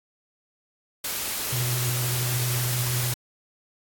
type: noise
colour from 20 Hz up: white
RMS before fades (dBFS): -29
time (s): 1.04-3.14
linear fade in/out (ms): 5
type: tone with vibrato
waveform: triangle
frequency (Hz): 123.47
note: B2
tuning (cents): 0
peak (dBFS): -23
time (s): 1.52-3.14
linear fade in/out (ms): 10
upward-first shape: triangle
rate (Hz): 13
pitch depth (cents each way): 33
effects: AAC 64 kbps